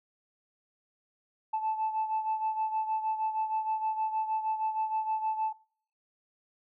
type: beating tone pair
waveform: sine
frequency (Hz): 873 / 879.4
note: A5 / A5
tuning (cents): -14 / -1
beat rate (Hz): 6.4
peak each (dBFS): -28 / -34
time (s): 1.53-5.53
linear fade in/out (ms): 10
effects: noise-tail reverb RT60 0.6 s tail -24 dB re dry + tanh soft clip ceiling -23 dBFS